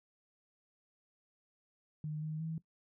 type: tone with pitch steps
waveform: sine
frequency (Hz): 152.7 / 155.5 / 161.1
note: D#3 / D#3 / E3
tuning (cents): -32 / -1 / -39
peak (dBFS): -36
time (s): 2.04-2.58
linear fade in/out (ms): 2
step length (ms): 180
effects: noise-tail reverb RT60 0.1 s tail -17 dB re dry